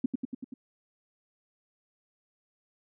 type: tone with echo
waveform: sine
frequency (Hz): 255.4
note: C4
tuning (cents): -42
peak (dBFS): -22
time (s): 0.04-0.06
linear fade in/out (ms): 5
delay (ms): 96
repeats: 5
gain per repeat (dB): -3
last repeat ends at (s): 0.54
effects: none